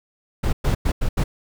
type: noise bursts at uneven times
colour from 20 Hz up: brown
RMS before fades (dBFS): -19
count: 5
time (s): 0.43-0.53 / 0.64-0.75 / 0.85-0.92 / 1.01-1.09 / 1.17-1.24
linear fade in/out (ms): 10
effects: none